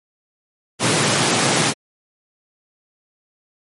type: high-pass noise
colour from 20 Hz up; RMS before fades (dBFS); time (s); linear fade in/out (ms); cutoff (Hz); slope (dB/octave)
pink; -17; 0.79-1.74; 50; 110; 96
effects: MP3 48 kbps